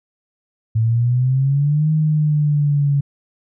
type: exponential two-way sweep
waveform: sine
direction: up then down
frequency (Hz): 110 to 156.4 to 140.7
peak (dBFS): -13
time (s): 0.75-3.01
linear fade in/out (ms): 10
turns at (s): 1.91
effects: none